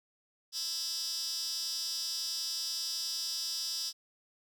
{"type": "tone with high-pass filter", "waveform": "15% pulse", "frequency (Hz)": 330.7, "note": "E4", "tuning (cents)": 6, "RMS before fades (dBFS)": -36, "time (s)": [0.52, 3.93], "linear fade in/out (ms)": 50, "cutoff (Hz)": 4800, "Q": 7, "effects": []}